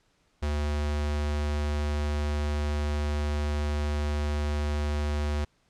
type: tone with notch filter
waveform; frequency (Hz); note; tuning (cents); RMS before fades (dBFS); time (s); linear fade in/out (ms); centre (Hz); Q
square; 73.9; D2; +11; -28; 0.42-5.45; 10; 150; 1.3
effects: pink hiss -68 dBFS RMS until 5.69 s + low-pass 7000 Hz 12 dB/octave